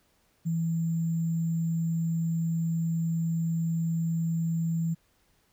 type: tone with sample-and-hold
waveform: sine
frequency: 164.81 Hz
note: E3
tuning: in tune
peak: -25 dBFS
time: 0.45-4.95 s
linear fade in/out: 20 ms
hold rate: 7350 Hz
effects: pink hiss -68 dBFS RMS until 5.52 s